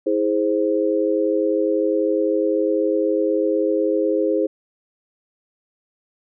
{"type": "chord", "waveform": "sine", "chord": "E augmented", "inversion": "none", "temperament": "equal with one note detuned", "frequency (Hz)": [323.4, 415.3, 523.3], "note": ["E4", "G#4", "B#4"], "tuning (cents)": [-33, 0, 0], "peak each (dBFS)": -21, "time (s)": [0.06, 4.47], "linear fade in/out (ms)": 10, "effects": []}